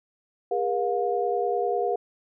sine tone cluster, 407.1 / 477.2 / 713 Hz, G#4 / A#4 / F5, -35 / +41 / +36 cents, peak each -27 dBFS, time 0.51-1.96 s, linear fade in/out 5 ms, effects none

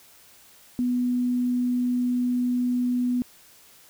sine tone, 246.9 Hz, B3, in tune, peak -21 dBFS, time 0.79-3.22 s, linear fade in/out 0 ms, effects white hiss -53 dBFS RMS until 3.89 s

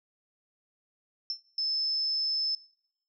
sine tone with exponential decay, 5340 Hz, E8, 22 cents sharp, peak -26 dBFS, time 1.3-1.45 s, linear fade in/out 1 ms, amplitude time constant 32 ms
sine tone, 5250 Hz, E8, 8 cents flat, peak -27 dBFS, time 1.58-2.55 s, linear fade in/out 2 ms
effects noise-tail reverb RT60 0.8 s tail -23 dB re dry

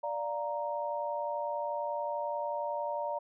sine chord, Bb major, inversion first, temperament equal, 587.3 / 698.5 / 932.3 Hz, D5 / F5 / Bb5, 0 / 0 / 0 cents, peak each -35 / -40 / -35 dBFS, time 0.03-3.19 s, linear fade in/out 10 ms, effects none

